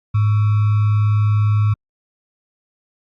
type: tone with sample-and-hold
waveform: sine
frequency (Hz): 105.3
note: G#2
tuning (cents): +24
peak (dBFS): -12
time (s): 0.14-1.74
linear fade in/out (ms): 10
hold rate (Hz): 1225
effects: low-pass 2000 Hz 12 dB/octave + Opus 48 kbps